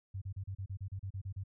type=tone bursts; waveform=sine; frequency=96.6 Hz; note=G2; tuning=25 cents flat; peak=-37 dBFS; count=12; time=0.14-1.438 s; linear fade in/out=10 ms; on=77 ms; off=34 ms; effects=none